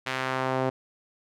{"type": "tone with band-pass filter sweep", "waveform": "sawtooth", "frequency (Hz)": 130.81, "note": "C3", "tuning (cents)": 0, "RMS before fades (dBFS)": -28, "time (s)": [0.06, 0.7], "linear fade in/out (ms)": 10, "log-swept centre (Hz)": [2300, 570], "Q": 1, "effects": []}